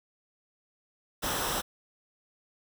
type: noise with comb filter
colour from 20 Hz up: pink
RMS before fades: -31 dBFS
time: 1.22-1.62 s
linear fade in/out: 20 ms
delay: 0.44 ms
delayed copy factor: -0.55
effects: none